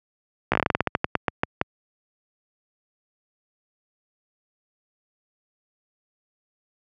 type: slowing click train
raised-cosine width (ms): 0.5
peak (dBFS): -4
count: 17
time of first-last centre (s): 0.52-1.614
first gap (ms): 15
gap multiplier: 1.18
effects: high-pass 80 Hz 12 dB/octave